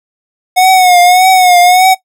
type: tone with vibrato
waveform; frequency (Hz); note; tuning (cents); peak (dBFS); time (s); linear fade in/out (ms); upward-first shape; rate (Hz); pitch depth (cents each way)
square; 730; F#5; -24; -4; 0.56-1.95; 20; triangle; 1.7; 69
effects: noise-tail reverb RT60 0.1 s tail -17 dB re dry